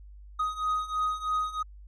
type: beating tone pair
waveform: triangle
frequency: 1250 / 1253.1 Hz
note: D#6 / D#6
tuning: +8 / +12 cents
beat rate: 3.1 Hz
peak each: -30 / -27 dBFS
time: 0.39-1.63 s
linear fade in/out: 10 ms
effects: added 50 Hz sine -45 dBFS peak until 1.87 s + resampled to 24000 Hz